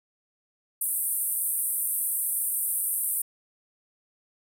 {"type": "band-pass noise", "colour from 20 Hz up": "pink", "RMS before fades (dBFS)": -28, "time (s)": [0.81, 3.22], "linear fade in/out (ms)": 5, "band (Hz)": [8600, 15000], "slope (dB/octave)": 96, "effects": []}